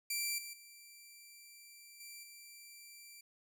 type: tone with level steps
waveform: 10% pulse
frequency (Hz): 2349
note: D7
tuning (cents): 0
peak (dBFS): -26 / -36 / -46 / -40 / -44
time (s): 0.1-3.21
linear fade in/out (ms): 5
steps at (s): 0.38 / 0.53 / 2 / 2.23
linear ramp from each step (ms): 5
effects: none